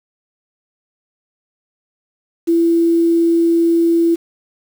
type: tone with quantisation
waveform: sine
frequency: 335.3 Hz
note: E4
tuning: 30 cents sharp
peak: -10 dBFS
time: 2.47-4.16 s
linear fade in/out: 20 ms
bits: 6
effects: none